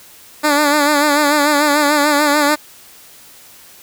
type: tone with vibrato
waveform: 10% pulse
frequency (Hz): 293.7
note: D4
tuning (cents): 0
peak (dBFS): -3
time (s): 0.43-2.56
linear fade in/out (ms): 20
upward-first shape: sine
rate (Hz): 6.8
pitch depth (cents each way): 57
effects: white hiss -42 dBFS RMS until 3.82 s